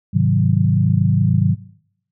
sine chord, Ab dominant seventh, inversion none, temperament equal, 103.83 / 130.81 / 155.56 / 185 Hz, Ab2 / C3 / Eb3 / Gb3, 0 / 0 / 0 / 0 cents, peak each -18 dBFS, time 0.13-1.55 s, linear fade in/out 20 ms, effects noise-tail reverb RT60 0.7 s tail -20 dB re dry

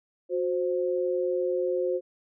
sine tone pair together, 364.7 / 524 Hz, F#4 / C5, -25 / +2 cents, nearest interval tritone, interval 627 cents, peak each -27 dBFS, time 0.29-2.01 s, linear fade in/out 50 ms, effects none

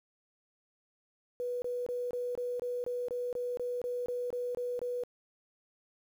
sine tone bursts, 490.5 Hz, B4, 12 cents flat, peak -32 dBFS, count 15, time 1.4-5.036 s, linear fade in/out 0 ms, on 220 ms, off 24 ms, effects 10-bit

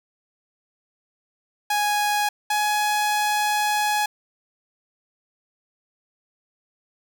sawtooth tone pair in turn, 830.6 / 839.3 Hz, G#5 / G#5, 0 / +18 cents, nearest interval unison, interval 18 cents, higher second, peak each -16 dBFS, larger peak neither, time 1.7-2.29 / 2.5-4.06 s, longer second, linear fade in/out 5 ms, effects none

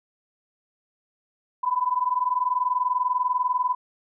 sine tone pair together, 989.8 / 1010 Hz, B5 / B5, +4 / +39 cents, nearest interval unison, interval 35 cents, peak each -24 dBFS, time 1.63-3.75 s, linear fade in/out 10 ms, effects none

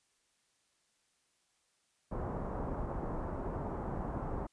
pink low-pass noise, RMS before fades -38 dBFS, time 2.11-4.47 s, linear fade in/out 10 ms, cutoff 1100 Hz, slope 24 dB/octave, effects white hiss -75 dBFS RMS until 4.52 s + resampled to 22050 Hz

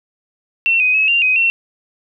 sine tone with pitch steps, 2706 / 2505 / 2572 / 2777 / 2516 / 2713 Hz, E7 / D#7 / E7 / F7 / D#7 / E7, +45 / +11 / -43 / -10 / +19 / +49 cents, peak -11 dBFS, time 0.66-1.5 s, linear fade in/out 0 ms, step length 140 ms, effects none

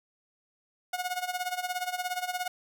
sawtooth tone with tremolo, 725 Hz, F#5, 35 cents flat, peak -24 dBFS, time 0.93-2.48 s, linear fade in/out 5 ms, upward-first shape sine, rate 17 Hz, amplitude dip 80%, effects none

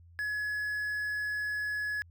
triangle tone with quantisation, 1693 Hz, G#6, 33 cents sharp, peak -29 dBFS, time 0.19-2.02 s, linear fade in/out 0 ms, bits 9, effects added 85 Hz sine -53 dBFS peak until 2.1 s

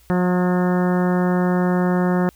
harmonic tone with a mistuned harmonic, 180 Hz, F#3, 47 cents flat, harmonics 1 / 2 / 3 / 4 / 5 / 6 / 7 / 8 / 9 / 10, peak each -17 / -23 / -27 / -29 / -31 / -33 / -34 / -35 / -36 / -37 dBFS, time 0.1-2.29 s, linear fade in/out 0 ms, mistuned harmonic 9, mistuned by +25 cents, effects added 60 Hz sine -52 dBFS peak until 2.35 s + white hiss -55 dBFS RMS until 2.35 s

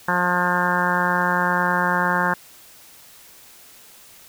harmonic tone, 178.1 Hz, F3, 34 cents sharp, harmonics 1 / 2 / 3 / 4 / 5 / 6 / 7 / 8 / 9 / 10, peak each -26 / -32 / -29 / -31 / -24 / -25 / -31 / -26 / -24 / -30 dBFS, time 0.08-2.34 s, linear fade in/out 5 ms, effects white hiss -47 dBFS RMS until 4.28 s

